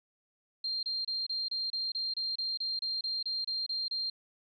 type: tone bursts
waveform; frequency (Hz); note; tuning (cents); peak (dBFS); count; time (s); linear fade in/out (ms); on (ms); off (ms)
sine; 4186; C8; 0; -31; 16; 0.64-4.1; 5; 190; 28
effects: none